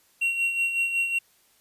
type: tone with tremolo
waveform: triangle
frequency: 2741 Hz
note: F7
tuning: 33 cents flat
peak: -19 dBFS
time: 0.21-1.19 s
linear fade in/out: 10 ms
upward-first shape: sine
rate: 5.4 Hz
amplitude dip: 55%
effects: white hiss -62 dBFS RMS until 1.6 s + resampled to 32000 Hz